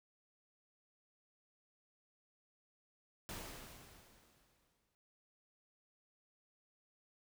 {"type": "noise with exponential decay", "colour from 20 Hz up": "pink", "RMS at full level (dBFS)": -45, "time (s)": [3.29, 4.95], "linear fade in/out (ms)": 0, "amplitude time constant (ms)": 360, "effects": []}